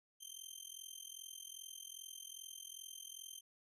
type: tone with amplitude modulation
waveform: 15% pulse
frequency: 3136 Hz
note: G7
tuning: in tune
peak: -38 dBFS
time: 0.2-3.41 s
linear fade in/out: 20 ms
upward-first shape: sine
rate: 42.5 Hz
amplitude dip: 90%
effects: resampled to 32000 Hz